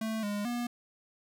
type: tone with pitch steps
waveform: square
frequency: 221 / 205.4 / 240.6 Hz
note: A3 / G#3 / B3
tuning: +8 / -19 / -45 cents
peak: -32 dBFS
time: 0.01-0.67 s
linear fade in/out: 5 ms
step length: 220 ms
effects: none